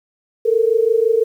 sine tone pair together, 440.3 / 466.2 Hz, A4 / A#4, +1 / 0 cents, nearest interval minor second, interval 99 cents, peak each -15 dBFS, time 0.45-1.24 s, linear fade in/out 10 ms, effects 8-bit

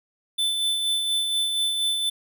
square tone with tremolo, 3520 Hz, A7, in tune, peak -21 dBFS, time 0.38-2.1 s, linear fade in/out 10 ms, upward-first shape sine, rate 4.2 Hz, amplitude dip 35%, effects none

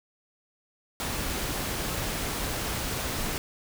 pink noise, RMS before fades -31 dBFS, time 1-3.38 s, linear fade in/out 0 ms, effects none

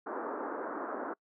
pink band-pass noise, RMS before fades -38 dBFS, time 0.06-1.14 s, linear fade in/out 10 ms, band 260 to 1500 Hz, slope 48 dB/octave, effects noise-tail reverb RT60 0.1 s tail -26 dB re dry

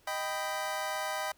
25% pulse chord, Eb augmented, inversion none, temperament equal with one note detuned, 622.3 / 784 / 994.6 Hz, Eb5 / G5 / B5, 0 / 0 / +12 cents, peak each -33 / -33 / -34 dBFS, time 0.07-1.32 s, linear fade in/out 5 ms, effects pink hiss -65 dBFS RMS until 1.37 s

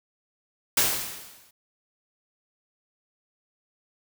white noise with exponential decay, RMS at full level -19 dBFS, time 0.77-1.51 s, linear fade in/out 5 ms, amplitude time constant 160 ms, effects none

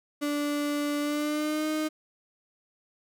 35% pulse tone with pitch glide, 291.8 to 309.2 Hz, D4 to D#4, -11 to -11 cents, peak -25 dBFS, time 0.21-1.89 s, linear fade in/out 20 ms, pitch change +100 cents, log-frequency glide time 1-1.67 s, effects none

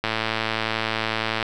click train, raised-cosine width 0.3 ms, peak -7 dBFS, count 155, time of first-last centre 0.04-1.427 s, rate 111 Hz, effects none

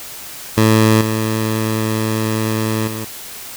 15% pulse tone with level steps, 110 Hz, A2, in tune, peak -3 / -10 / -17 dBFS, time 0.57-3.05 s, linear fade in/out 10 ms, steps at 1.01 / 2.87 s, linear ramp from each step 5 ms, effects white hiss -32 dBFS RMS until 3.56 s

